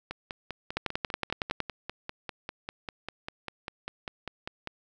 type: two click trains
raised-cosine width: 0.3 ms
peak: -12 / -19 dBFS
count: 10 / 24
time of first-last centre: 0.77-1.603 / 0.11-4.673 s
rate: 10.8 / 5.04 Hz
effects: none